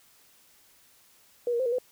sine tone with pitch steps, 483.1 / 470.9 / 520 / 472.6 / 502 Hz, B4 / A#4 / C5 / A#4 / B4, -38 / +18 / -11 / +24 / +28 cents, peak -24 dBFS, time 1.47-1.785 s, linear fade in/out 2 ms, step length 63 ms, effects white hiss -60 dBFS RMS until 1.91 s

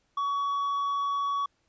sine tone with hard clipping, 1127 Hz, C#6, 28 cents sharp, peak -27 dBFS, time 0.17-1.46 s, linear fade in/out 5 ms, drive 3 dB, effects pink hiss -72 dBFS RMS until 1.68 s + resampled to 16000 Hz

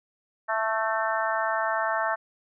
harmonic tone with a mistuned harmonic, 220.8 Hz, A3, 6 cents sharp, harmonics 3 / 4 / 5 / 6 / 7 / 8, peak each -29 / -30 / -31 / -32 / -32 / -33 dBFS, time 0.48-2.16 s, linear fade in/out 20 ms, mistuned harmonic 8, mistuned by +29 cents, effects none

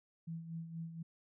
sine tone with tremolo, 164.81 Hz, E3, in tune, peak -39 dBFS, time 0.27-1.03 s, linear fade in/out 10 ms, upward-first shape sine, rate 4.2 Hz, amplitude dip 60%, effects none

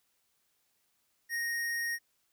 square tone, 1864.7 Hz, A#6, in tune, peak -32 dBFS, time 1.29-1.99 s, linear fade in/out 50 ms, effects white hiss -75 dBFS RMS until 2.32 s

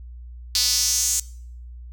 sawtooth tone with high-pass filter sweep, 246.9 Hz, B3, in tune, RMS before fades -21 dBFS, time 0.55-1.2 s, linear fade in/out 0 ms, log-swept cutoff 4600 to 7100 Hz, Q 3.7, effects noise-tail reverb RT60 0.6 s tail -21 dB re dry + added 60 Hz sine -36 dBFS peak until 1.92 s

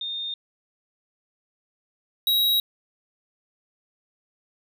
sine / square tone pair in turn, 3650 / 3835 Hz, A#7 / A#7, -37 / +48 cents, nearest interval minor second, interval 85 cents, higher second, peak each -28 / -19 dBFS, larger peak second, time 0.01-0.34 / 2.27-2.6 s, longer neither, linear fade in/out 2 ms, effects none

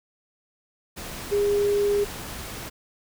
sine tone in noise, 407.8 Hz, G#4, 32 cents flat, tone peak -19 dBFS, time 1.31-2.05 s, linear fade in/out 20 ms, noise pink, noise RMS -36 dBFS, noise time 0.96-2.7 s, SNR +14 dB, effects none

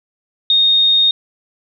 sine tone, 3700 Hz, A#7, 14 cents flat, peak -9 dBFS, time 0.5-1.11 s, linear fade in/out 2 ms, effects none

